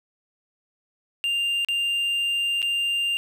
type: tone with dropouts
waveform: triangle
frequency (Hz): 2794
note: F7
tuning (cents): 0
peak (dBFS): -20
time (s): 1.24-3.17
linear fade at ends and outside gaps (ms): 0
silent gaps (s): 1.648-1.686 / 2.619-2.627
effects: none